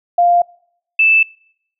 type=tone pair in turn; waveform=sine; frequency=698.5 / 2637 Hz; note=F5 / E7; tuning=0 / 0 cents; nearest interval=octave + major seventh; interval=2300 cents; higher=second; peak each=-8 dBFS; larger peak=neither; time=0.18-0.42 / 0.99-1.23 s; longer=neither; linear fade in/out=5 ms; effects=noise-tail reverb RT60 0.7 s tail -26 dB re dry